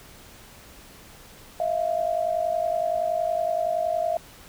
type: tone pair together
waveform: sine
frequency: 641 / 691.7 Hz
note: E5 / F5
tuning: -49 / -17 cents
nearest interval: minor second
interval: 132 cents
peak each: -25 dBFS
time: 1.6-4.17 s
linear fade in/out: 2 ms
effects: pink hiss -48 dBFS RMS until 4.48 s